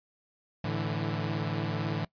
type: chord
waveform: sawtooth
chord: A suspended fourth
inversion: none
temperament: equal with one note detuned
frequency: 108.67 / 146.83 / 164.81 Hz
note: A2 / D3 / E3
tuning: -21 / 0 / 0 cents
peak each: -30 dBFS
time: 0.64-2.05 s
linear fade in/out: 5 ms
effects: noise-tail reverb RT60 0.1 s tail -21 dB re dry + resampled to 11025 Hz